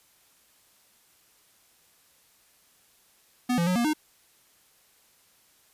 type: tone with pitch steps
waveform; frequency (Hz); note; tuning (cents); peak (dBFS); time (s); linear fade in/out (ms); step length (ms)
square; 247.8 / 170.8 / 181.9 / 237.3 / 306.5; B3 / F3 / F#3 / A#3 / D#4; +6 / -38 / -29 / +31 / -26; -23; 3.49-3.935; 10; 89
effects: white hiss -62 dBFS RMS until 5.73 s + resampled to 32000 Hz